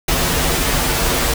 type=noise with comb filter; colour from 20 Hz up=pink; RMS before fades=-17 dBFS; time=0.08-1.34 s; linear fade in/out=5 ms; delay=9.8 ms; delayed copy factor=-0.7; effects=none